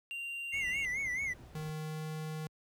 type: tone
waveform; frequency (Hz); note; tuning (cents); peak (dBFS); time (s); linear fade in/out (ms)
triangle; 2773; F7; -13; -36; 0.11-0.85; 0
type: tone with vibrato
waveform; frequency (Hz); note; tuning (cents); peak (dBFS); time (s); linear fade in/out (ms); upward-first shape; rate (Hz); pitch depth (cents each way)
triangle; 2088; C7; -4; -31; 0.52-1.34; 20; sine; 4.6; 110
type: noise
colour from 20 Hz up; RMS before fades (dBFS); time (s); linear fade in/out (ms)
brown; -47; 0.53-1.7; 10
type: tone with pitch glide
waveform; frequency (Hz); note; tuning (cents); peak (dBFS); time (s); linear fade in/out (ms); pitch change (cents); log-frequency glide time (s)
square; 155.1 to 156.09; D#3 to D#3; -5 to +6; -38; 1.55-2.47; 2; +11; 1.7-2.05
effects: high-pass 60 Hz 12 dB/octave